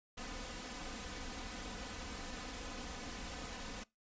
pink noise with comb filter, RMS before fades -45 dBFS, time 0.17-3.84 s, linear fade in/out 10 ms, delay 4 ms, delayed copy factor +0.7, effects noise-tail reverb RT60 0.2 s tail -21 dB re dry + resampled to 16000 Hz

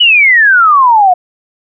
sine exponential sweep, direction down, 3007 to 702 Hz, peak -3 dBFS, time 0-1.14 s, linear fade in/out 10 ms, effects none

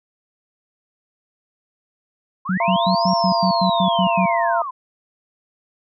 sine linear two-way sweep, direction up then down, 988 to 5588 to 988 Hz, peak -25 dBFS, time 2.45-4.71 s, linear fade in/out 10 ms, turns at 3.11 s
sine tone bursts, 185.9 Hz, F#3, 8 cents sharp, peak -17 dBFS, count 10, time 2.49-4.26 s, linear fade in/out 5 ms, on 87 ms, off 100 ms
sine chord, F suspended fourth, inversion none, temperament equal with one note detuned, 682.1 / 932.3 / 1046.5 Hz, F5 / Bb5 / C6, -41 / 0 / 0 cents, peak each -19 / -21 / -23 dBFS, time 2.6-4.62 s, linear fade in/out 2 ms
effects none

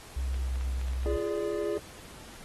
sine tone with pitch glide, 65 to 63.96 Hz, C2 to C2, -11 to -39 cents, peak -28 dBFS, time 0.16-1.17 s, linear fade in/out 10 ms, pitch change -28 cents, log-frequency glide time 0.33-0.55 s
clicks, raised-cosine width 0.3 ms, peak -31 dBFS, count 7, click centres 0.343 / 0.557 / 0.611 / 0.814 / 0.883 / 0.934 / 1.033 s
triangle chord, D diminished, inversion first, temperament equal with one note detuned, 343.4 / 415.3 / 587.3 Hz, F4 / Ab4 / D5, -29 / 0 / 0 cents, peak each -32 / -29 / -34 dBFS, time 1.06-1.78 s, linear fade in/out 0 ms
effects pink hiss -49 dBFS RMS until 2.44 s + AAC 32 kbps

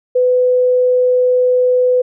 sine tone, 501 Hz, B4, 25 cents sharp, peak -9 dBFS, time 0.15-2.02 s, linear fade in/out 10 ms, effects none

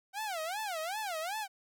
sawtooth tone with vibrato, 742 Hz, F#5, 5 cents sharp, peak -31 dBFS, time 0.13-1.48 s, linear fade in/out 50 ms, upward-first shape sine, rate 2.6 Hz, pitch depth 290 cents each way, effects none

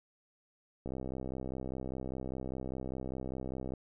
click train, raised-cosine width 2 ms, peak -26 dBFS, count 188, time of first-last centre 0.86-3.737 s, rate 65 Hz, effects none

